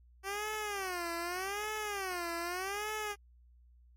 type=tone with vibrato; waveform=10% pulse; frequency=381.3 Hz; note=G4; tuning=48 cents flat; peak=-27 dBFS; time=0.23-3.16 s; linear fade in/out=50 ms; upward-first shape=sine; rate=0.83 Hz; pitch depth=210 cents each way; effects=added 60 Hz sine -58 dBFS peak until 3.96 s + MP3 64 kbps